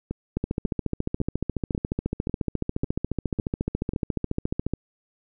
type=two click trains; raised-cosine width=3 ms; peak=-16 / -12 dBFS; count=8 / 63; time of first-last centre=0.11-3.935 / 0.37-4.736 s; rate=1.83 / 14.2 Hz; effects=none